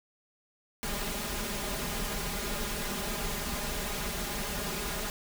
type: noise with comb filter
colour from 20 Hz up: pink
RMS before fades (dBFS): -34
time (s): 0.83-5.1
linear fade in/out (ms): 0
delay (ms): 4.9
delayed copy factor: +1
effects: none